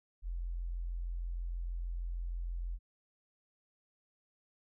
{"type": "tone", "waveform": "sine", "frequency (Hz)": 43.18, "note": "F1", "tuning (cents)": -19, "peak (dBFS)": -35, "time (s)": [0.22, 2.79], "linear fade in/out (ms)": 50, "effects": []}